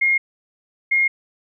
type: tone pair in turn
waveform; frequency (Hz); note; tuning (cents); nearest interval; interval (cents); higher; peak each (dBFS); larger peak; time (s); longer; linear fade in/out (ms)
sine; 2139 / 2139; C7 / C7; +38 / +38; unison; 0; neither; -14; neither; 0.01-0.18 / 0.91-1.08; neither; 10
effects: none